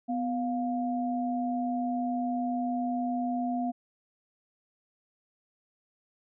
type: tone pair together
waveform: sine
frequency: 248.9 / 704 Hz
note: B3 / F5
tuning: +14 / +14 cents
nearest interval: octave + tritone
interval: 1800 cents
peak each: -29 / -32 dBFS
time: 0.08-3.72 s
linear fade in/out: 20 ms
effects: none